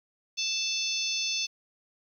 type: harmonic tone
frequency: 880 Hz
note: A5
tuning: in tune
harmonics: 3 / 4 / 5 / 6 / 7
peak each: -34 / -34 / -34 / -34 / -34 dBFS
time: 0.37-1.47 s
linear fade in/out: 20 ms
effects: 10-bit